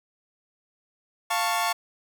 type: chord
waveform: sawtooth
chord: F augmented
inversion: none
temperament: equal with one note detuned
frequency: 698.5 / 887.7 / 1108.7 Hz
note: F5 / A5 / C#6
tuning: 0 / +15 / 0 cents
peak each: -24 dBFS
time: 1.3-1.73 s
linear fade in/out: 10 ms
effects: none